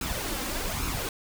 pink noise with flanger, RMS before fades -31 dBFS, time 0.01-1.09 s, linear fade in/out 2 ms, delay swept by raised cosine 0.75 to 3.85 ms, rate 1.2 Hz, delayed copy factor +0.55, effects none

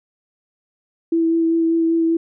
sine tone with vibrato, 329.6 Hz, E4, in tune, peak -14 dBFS, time 1.12-2.17 s, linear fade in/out 5 ms, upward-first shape sine, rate 5.1 Hz, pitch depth 13 cents each way, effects none

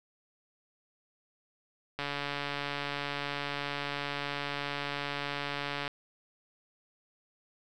click train, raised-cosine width 0.3 ms, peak -18 dBFS, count 557, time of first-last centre 1.99-5.878 s, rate 143 Hz, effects none

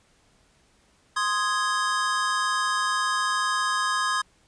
square chord, Ab major, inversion first, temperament equal, 1046.5 / 1244.5 / 1661.2 Hz, C6 / Eb6 / Ab6, 0 / 0 / 0 cents, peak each -28 dBFS, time 1.16-4.22 s, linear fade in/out 10 ms, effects pink hiss -62 dBFS RMS until 4.47 s + resampled to 22050 Hz

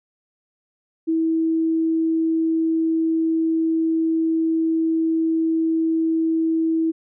sine tone, 324.3 Hz, E4, 28 cents flat, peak -17 dBFS, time 1.07-6.92 s, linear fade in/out 20 ms, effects none

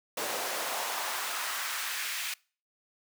pink noise with high-pass filter sweep, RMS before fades -34 dBFS, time 0.17-2.34 s, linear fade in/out 5 ms, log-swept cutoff 470 to 2100 Hz, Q 1.4, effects noise-tail reverb RT60 0.4 s tail -25 dB re dry

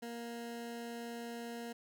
20% pulse tone, 234.7 Hz, A#3, 12 cents sharp, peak -37 dBFS, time 0.02-1.73 s, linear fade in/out 10 ms, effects none

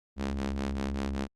sawtooth ring-modulated tone, 68.2 Hz, C#2, 28 cents flat, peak -23 dBFS, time 0.16-1.28 s, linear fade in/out 50 ms, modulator 139 Hz, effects low-pass 7000 Hz 12 dB/octave + Opus 48 kbps

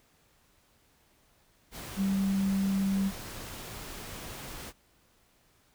sine tone in noise, 194.5 Hz, G3, 13 cents flat, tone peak -25 dBFS, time 1.96-3.12 s, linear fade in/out 50 ms, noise pink, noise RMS -42 dBFS, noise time 1.71-4.73 s, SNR +14 dB, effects pink hiss -66 dBFS RMS until 5.74 s

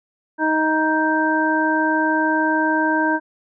harmonic tone, 313.3 Hz, D#4, 12 cents sharp, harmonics 1 / 2 / 3 / 5, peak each -20 / -25 / -21 / -21 dBFS, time 0.38-3.2 s, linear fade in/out 50 ms, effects none

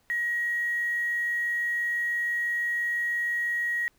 sine tone with quantisation, 1897 Hz, A#6, 30 cents sharp, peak -25 dBFS, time 0.1-3.88 s, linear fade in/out 0 ms, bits 8, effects pink hiss -67 dBFS RMS until 3.98 s

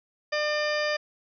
harmonic tone with a mistuned harmonic, 600 Hz, D5, 37 cents sharp, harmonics 1 / 2 / 3 / 4 / 5 / 6 / 8 / 9 / 10, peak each -27 / -35 / -30 / -35 / -40 / -41 / -35 / -48 / -47 dBFS, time 0.32-0.97 s, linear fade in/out 10 ms, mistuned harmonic 9, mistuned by -27 cents, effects none

